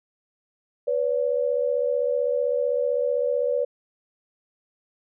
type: tone pair together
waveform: sine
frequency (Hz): 493.9 / 569.6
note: B4 / C#5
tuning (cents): 0 / +47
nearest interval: major second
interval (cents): 247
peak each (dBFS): -23 / -24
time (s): 0.87-3.65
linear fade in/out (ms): 10
effects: none